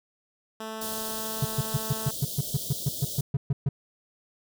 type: tone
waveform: 10% pulse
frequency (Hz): 220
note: A3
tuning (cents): 0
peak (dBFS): -26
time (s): 0.6-2.11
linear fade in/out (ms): 5
type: band-stop noise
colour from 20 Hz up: white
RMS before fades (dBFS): -35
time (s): 0.81-3.21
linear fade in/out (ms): 5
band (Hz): 670 to 3100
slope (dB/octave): 96
type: tone bursts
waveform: triangle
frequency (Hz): 138.59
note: C#3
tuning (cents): 0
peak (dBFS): -19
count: 15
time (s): 1.42-3.69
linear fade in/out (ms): 5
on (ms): 30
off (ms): 130
effects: none